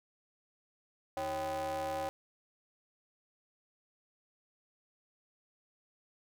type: ring-modulated tone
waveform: square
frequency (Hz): 116.54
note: A#2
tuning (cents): 0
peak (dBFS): -32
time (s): 1.17-2.09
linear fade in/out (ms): 0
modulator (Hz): 664
effects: none